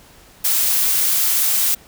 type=noise; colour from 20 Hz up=blue; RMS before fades=-17 dBFS; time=0.44-1.75 s; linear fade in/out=10 ms; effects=pink hiss -47 dBFS RMS until 1.87 s